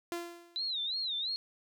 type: tone with exponential decay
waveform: sawtooth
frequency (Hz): 343.7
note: F4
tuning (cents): -28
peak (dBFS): -29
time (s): 0.12-0.72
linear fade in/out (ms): 0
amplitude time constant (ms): 130
type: tone with vibrato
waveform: sine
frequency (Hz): 3909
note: B7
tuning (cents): -19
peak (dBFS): -32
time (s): 0.56-1.36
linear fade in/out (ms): 0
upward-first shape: sine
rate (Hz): 2.9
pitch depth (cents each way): 170
effects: none